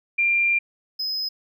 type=tone pair in turn; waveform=sine / triangle; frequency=2384 / 5071 Hz; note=D7 / D#8; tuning=+25 / +32 cents; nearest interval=octave + minor second; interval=1307 cents; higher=second; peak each=-17 / -23 dBFS; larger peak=first; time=0.18-0.59 / 0.99-1.29 s; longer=first; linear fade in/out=10 ms; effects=none